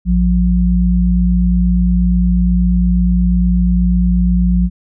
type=tone pair together; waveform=sine; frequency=56.94 / 179.2 Hz; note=A#1 / F3; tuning=-40 / +45 cents; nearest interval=octave + minor sixth; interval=1985 cents; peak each=-12 dBFS; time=0.05-4.7 s; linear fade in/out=50 ms; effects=none